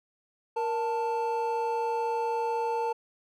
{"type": "tone pair together", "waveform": "triangle", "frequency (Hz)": [468, 886], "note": ["A#4", "A5"], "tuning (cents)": [7, 12], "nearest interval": "major seventh", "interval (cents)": 1105, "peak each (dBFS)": [-28, -27], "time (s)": [0.56, 2.93], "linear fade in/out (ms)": 10, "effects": []}